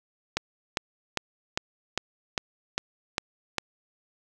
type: click train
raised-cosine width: 0.2 ms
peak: -8 dBFS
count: 9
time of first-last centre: 0.37-3.583 s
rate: 2.49 Hz
effects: 8-bit